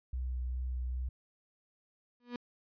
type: tone with vibrato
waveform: sine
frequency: 62.7 Hz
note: B1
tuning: 27 cents sharp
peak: -33 dBFS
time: 0.13-1.09 s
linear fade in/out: 5 ms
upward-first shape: sine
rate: 2.5 Hz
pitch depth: 16 cents each way
type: tone with exponential growth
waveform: 35% pulse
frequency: 242.6 Hz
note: B3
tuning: 31 cents flat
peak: -32 dBFS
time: 2.2-2.36 s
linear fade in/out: 2 ms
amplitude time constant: 33 ms
effects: resampled to 11025 Hz